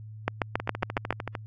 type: two click trains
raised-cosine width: 0.5 ms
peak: -9 / -16 dBFS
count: 7 / 11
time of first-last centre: 0.28-1.106 / 0.6-1.352 s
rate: 7.26 / 13.3 Hz
effects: added 108 Hz sine -40 dBFS peak until 1.46 s + AAC 48 kbps